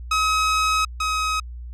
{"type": "tone pair in turn", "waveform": "sawtooth", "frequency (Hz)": [1274, 1268.3], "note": ["D#6", "D#6"], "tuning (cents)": [41, 33], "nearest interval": "unison", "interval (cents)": 8, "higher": "first", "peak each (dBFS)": [-14, -17], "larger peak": "first", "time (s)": [[0.11, 0.85], [1, 1.4]], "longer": "first", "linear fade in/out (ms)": 5, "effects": ["added 60 Hz sine -32 dBFS peak until 1.73 s", "low-pass 8000 Hz 12 dB/octave"]}